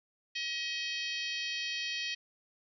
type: harmonic tone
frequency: 635 Hz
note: D#5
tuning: 35 cents sharp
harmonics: 3 / 4 / 5 / 6 / 7 / 8 / 9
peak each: -41 / -39 / -39 / -46 / -41 / -46 / -47 dBFS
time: 0.35-2.15 s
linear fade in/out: 10 ms
effects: none